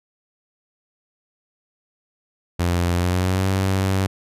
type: tone with pitch glide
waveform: sawtooth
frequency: 87.31 to 95.76 Hz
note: F2 to G2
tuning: 0 to -40 cents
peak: -14 dBFS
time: 2.59-4.07 s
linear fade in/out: 10 ms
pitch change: +160 cents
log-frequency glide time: 2.94-3.47 s
effects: resampled to 32000 Hz